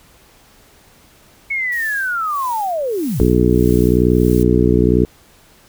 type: linear sweep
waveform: sine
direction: down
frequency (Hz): 2217 to 36.71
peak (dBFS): -17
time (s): 1.5-3.25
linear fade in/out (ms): 10
type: noise with tremolo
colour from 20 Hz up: blue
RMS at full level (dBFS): -34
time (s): 1.72-4.43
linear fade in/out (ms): 0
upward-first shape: sine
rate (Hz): 1.6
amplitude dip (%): 80
type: harmonic tone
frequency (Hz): 61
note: B1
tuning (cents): -21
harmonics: 1 / 2 / 3 / 4 / 5 / 6 / 7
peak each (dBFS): -18 / -18 / -18 / -18 / -18 / -18 / -18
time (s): 3.2-5.05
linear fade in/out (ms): 0
effects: pink hiss -49 dBFS RMS until 5.68 s